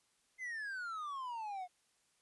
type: exponential sweep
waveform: triangle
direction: down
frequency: 2093 to 709 Hz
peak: -38 dBFS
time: 0.38-1.68 s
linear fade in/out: 50 ms
effects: white hiss -75 dBFS RMS until 2.21 s + resampled to 24000 Hz

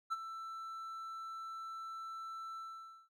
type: tone with ADSR envelope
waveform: triangle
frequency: 1330 Hz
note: E6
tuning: 15 cents sharp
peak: -30 dBFS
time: 0.1-3.09 s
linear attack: 25 ms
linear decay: 30 ms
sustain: -11 dB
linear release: 520 ms
effects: none

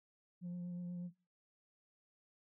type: tone with vibrato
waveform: sine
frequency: 176.5 Hz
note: F3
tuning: 19 cents sharp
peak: -38 dBFS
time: 0.41-1.11 s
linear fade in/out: 50 ms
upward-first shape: triangle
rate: 8.2 Hz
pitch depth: 19 cents each way
effects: noise-tail reverb RT60 0.3 s tail -20 dB re dry + tanh soft clip ceiling -40 dBFS

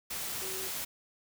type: tone in noise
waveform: sine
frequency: 378.8 Hz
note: F#4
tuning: 41 cents sharp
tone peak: -43 dBFS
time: 0.41-0.68 s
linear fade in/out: 10 ms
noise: white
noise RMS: -37 dBFS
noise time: 0.1-0.85 s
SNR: -9 dB
effects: none

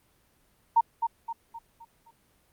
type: tone with echo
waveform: sine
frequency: 921 Hz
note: A#5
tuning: 21 cents flat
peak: -16 dBFS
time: 0.76-0.81 s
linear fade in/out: 10 ms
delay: 260 ms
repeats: 5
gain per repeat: -7 dB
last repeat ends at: 2.11 s
effects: pink hiss -66 dBFS RMS until 2.52 s + Opus 32 kbps

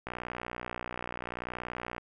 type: click train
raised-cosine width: 0.5 ms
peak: -21 dBFS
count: 117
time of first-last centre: 0.07-1.981 s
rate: 60.7 Hz
effects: none

